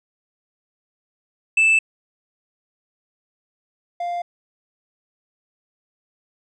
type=tone pair in turn; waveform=triangle; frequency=2637 / 698.5 Hz; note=E7 / F5; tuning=0 / 0 cents; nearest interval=octave + major seventh; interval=2300 cents; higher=first; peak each=-11 / -21 dBFS; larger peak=first; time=1.57-1.79 / 4-4.22 s; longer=neither; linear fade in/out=5 ms; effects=resampled to 22050 Hz